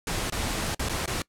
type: noise with dropouts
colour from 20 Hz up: pink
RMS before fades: -29 dBFS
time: 0.07-1.22 s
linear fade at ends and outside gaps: 2 ms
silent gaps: 0.3-0.322 / 0.747-0.794 / 0.887-0.894 / 1.059-1.076 s
effects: noise-tail reverb RT60 0.1 s tail -22 dB re dry + low-pass 11000 Hz 12 dB/octave